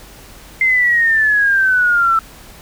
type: exponential sweep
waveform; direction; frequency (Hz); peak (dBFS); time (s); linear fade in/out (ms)
sine; down; 2093 to 1321; -10; 0.61-2.19; 2
effects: added 47 Hz sine -44 dBFS peak until 2.61 s + pink hiss -40 dBFS RMS until 2.61 s